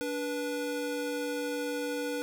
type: tone pair together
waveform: square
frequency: 290 / 487.7 Hz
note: D4 / B4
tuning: -22 / -22 cents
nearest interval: major sixth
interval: 900 cents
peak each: -36 / -34 dBFS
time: 0.01-2.22 s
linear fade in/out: 0 ms
effects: none